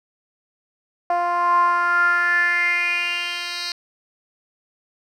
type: tone with band-pass filter sweep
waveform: 10% pulse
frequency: 349.2 Hz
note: F4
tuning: in tune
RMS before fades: -20 dBFS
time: 1.1-3.72 s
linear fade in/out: 2 ms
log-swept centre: 770 to 4100 Hz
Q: 6.6
effects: none